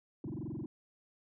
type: tone with frequency modulation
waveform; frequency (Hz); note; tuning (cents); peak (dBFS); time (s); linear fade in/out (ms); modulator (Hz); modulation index
sine; 226.4; A3; +50; -36; 0.24-0.66; 2; 22.2; 5.4
effects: tanh soft clip ceiling -35 dBFS